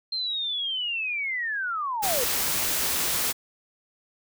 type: linear sweep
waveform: sine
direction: down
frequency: 4186 to 455.7 Hz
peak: -26 dBFS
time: 0.12-2.24 s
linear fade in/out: 5 ms
type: noise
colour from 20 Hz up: white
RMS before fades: -26 dBFS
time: 2.02-3.33 s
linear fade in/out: 20 ms
effects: none